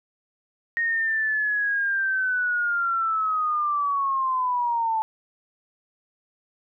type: linear sweep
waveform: sine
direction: down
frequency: 1864.7 to 874 Hz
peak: -21 dBFS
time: 0.77-5.02 s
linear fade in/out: 0 ms
effects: none